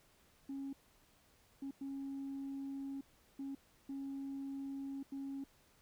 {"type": "tone bursts at uneven times", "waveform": "sine", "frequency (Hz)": 274.1, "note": "C#4", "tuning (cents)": -19, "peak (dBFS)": -39, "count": 6, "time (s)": [[0.49, 0.73], [1.62, 1.71], [1.81, 3.01], [3.39, 3.55], [3.89, 5.03], [5.12, 5.44]], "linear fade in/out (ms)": 5, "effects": ["tanh soft clip ceiling -38 dBFS", "pink hiss -69 dBFS RMS until 5.81 s"]}